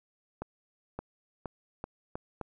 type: accelerating click train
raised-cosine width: 1 ms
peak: -22 dBFS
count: 6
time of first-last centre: 0.42-2.413 s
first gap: 570 ms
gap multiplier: 0.82
effects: none